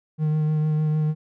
triangle tone with vibrato, 153.9 Hz, D#3, 19 cents flat, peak -17 dBFS, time 0.18-1.15 s, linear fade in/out 50 ms, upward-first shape sine, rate 6.6 Hz, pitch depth 16 cents each way, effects none

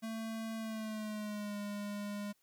square tone with pitch glide, 223.5 to 205 Hz, A3 to G#3, +27 to -22 cents, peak -39 dBFS, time 0.02-2.33 s, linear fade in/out 20 ms, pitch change -149 cents, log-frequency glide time 0.57-1.57 s, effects white hiss -75 dBFS RMS until 2.42 s

